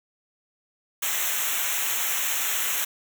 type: noise with comb filter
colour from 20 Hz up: white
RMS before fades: -26 dBFS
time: 1.02-2.85 s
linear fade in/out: 10 ms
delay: 0.21 ms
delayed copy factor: -1
effects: none